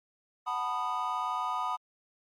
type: chord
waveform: triangle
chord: B dominant seventh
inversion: second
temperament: just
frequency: 740.8 / 889 / 987.8 / 1234.7 Hz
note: F#5 / A5 / B5 / D#6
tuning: +2 / +18 / 0 / -14 cents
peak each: -36 / -37 / -32 / -32 dBFS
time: 0.46-1.77 s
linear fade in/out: 20 ms
effects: Opus 48 kbps